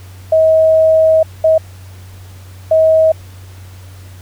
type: tone bursts at uneven times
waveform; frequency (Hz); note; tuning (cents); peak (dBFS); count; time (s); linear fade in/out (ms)
sine; 638; D#5; +43; -6; 3; 0.32-1.23 / 1.44-1.58 / 2.71-3.12; 5
effects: added 93 Hz sine -32 dBFS peak until 4.21 s + pink hiss -43 dBFS RMS until 4.21 s